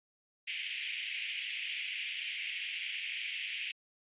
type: band-pass noise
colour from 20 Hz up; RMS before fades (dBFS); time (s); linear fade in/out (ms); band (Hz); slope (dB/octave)
white; -39; 0.47-3.72; 10; 2100 to 3100; 48
effects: resampled to 8000 Hz